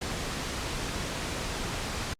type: noise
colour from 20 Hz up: pink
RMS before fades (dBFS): -33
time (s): 0.01-2.14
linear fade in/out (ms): 10
effects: low-pass 8000 Hz 12 dB/octave + Opus 48 kbps